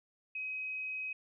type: tone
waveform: sine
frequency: 2532 Hz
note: D#7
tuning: 30 cents sharp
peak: -36 dBFS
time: 0.35-1.13 s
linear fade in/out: 5 ms
effects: none